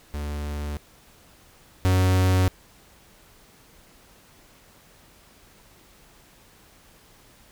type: tone pair in turn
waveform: 45% pulse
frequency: 73.42 / 92.77 Hz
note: D2 / F#2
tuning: 0 / +5 cents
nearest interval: major third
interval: 405 cents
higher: second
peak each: -28 / -17 dBFS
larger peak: second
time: 0.14-0.77 / 1.85-2.48 s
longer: neither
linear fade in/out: 0 ms
effects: pink hiss -54 dBFS RMS until 7.51 s